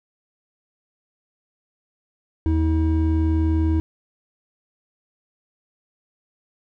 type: tone pair together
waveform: triangle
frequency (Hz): 80 / 320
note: D#2 / D#4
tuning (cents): +49 / +49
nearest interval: 2 octaves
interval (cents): 2400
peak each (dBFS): -16 / -20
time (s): 2.46-3.8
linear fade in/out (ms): 0
effects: none